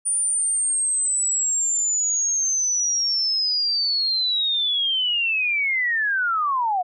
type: linear sweep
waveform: sine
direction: down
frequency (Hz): 9400 to 698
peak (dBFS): -19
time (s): 0.05-6.83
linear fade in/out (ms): 20
effects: none